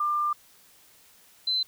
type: tone pair in turn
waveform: sine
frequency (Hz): 1194 / 4051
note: D6 / B7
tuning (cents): +28 / +43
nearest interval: octave + major sixth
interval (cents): 2115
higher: second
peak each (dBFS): -23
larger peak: neither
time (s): 0-0.33 / 1.47-1.63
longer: first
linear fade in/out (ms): 5
effects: white hiss -57 dBFS RMS until 1.67 s